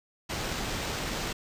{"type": "noise with sample-and-hold", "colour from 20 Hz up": "pink", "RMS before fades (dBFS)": -33, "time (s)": [0.29, 1.33], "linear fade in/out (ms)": 10, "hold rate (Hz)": 11025, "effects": ["resampled to 32000 Hz"]}